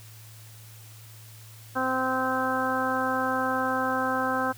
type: harmonic tone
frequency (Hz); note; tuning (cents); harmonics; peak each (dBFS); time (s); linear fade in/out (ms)
259.4; C4; -15; 1 / 2 / 3 / 4 / 5 / 6; -31 / -31 / -31 / -31 / -31 / -31; 1.75-4.53; 20
effects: added 110 Hz sine -46 dBFS peak until 4.57 s + white hiss -51 dBFS RMS until 4.57 s